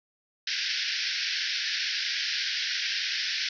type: band-pass noise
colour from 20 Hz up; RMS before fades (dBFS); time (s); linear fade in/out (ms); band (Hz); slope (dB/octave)
white; -30; 0.47-3.49; 5; 1500 to 5600; 96
effects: none